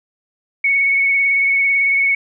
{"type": "tone with vibrato", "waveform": "sine", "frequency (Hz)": 2217, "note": "C#7", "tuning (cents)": 0, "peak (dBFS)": -12, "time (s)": [0.64, 2.15], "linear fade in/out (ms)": 5, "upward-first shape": "triangle", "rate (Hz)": 18, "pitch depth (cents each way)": 24, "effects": []}